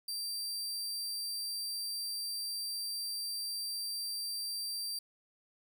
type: tone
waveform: sawtooth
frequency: 4699 Hz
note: D8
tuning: in tune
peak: -33 dBFS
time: 0.08-4.99 s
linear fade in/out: 5 ms
effects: none